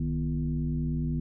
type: tone with frequency modulation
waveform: sine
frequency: 154.3 Hz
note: D#3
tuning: 14 cents flat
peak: -26 dBFS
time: 0-1.2 s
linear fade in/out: 5 ms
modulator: 90.5 Hz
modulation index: 1.1
effects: none